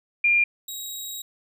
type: tone pair in turn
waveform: sine / 15% pulse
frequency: 2400 / 3817 Hz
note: D7 / A#7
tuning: +37 / +40 cents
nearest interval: minor sixth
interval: 803 cents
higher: second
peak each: -16 / -25 dBFS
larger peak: first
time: 0.24-0.44 / 0.68-1.22 s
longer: second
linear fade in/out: 5 ms
effects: none